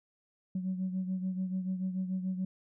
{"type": "beating tone pair", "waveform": "sine", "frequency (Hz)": [185.5, 192.4], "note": ["F#3", "G3"], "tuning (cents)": [5, -32], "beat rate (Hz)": 6.9, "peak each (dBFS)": [-31, -38], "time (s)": [0.55, 2.45], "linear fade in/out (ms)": 5, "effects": ["tanh soft clip ceiling -26 dBFS"]}